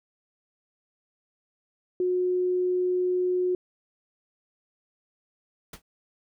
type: tone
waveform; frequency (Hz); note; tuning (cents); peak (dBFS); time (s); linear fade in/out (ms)
sine; 363.1; F#4; -33; -22; 2-3.55; 2
type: noise with exponential decay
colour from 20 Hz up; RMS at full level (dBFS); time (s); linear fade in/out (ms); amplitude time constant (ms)
pink; -35; 5.73-5.82; 5; 19
effects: none